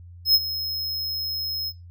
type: tone with ADSR envelope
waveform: square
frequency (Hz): 5150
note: E8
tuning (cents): -41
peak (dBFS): -12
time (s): 0.25-1.73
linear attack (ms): 97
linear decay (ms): 39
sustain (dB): -14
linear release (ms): 51
effects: noise-tail reverb RT60 0.2 s tail -21 dB re dry + added 87 Hz sine -41 dBFS peak until 1.9 s